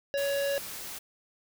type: harmonic tone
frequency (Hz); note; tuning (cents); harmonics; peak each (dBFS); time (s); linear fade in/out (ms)
560; C#5; +18; 1 / 3 / 5 / 7 / 9 / 10; -27 / -37 / -41 / -44 / -50 / -53; 0.14-0.58; 0
type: noise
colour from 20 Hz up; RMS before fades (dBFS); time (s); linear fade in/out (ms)
white; -40; 0.17-0.99; 10
effects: none